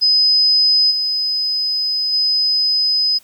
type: tone with level steps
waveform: sine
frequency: 5030 Hz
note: D#8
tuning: 18 cents sharp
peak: -10 / -16 / -13 dBFS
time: 0.01-3.19 s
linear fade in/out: 20 ms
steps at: 0.9 / 2.12 s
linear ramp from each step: 20 ms
effects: white hiss -50 dBFS RMS until 3.23 s